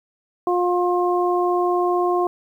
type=harmonic tone; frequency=355.5 Hz; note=F4; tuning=31 cents sharp; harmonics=1 / 2 / 3; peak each=-19 / -22 / -24 dBFS; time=0.47-2.27 s; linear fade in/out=2 ms; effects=9-bit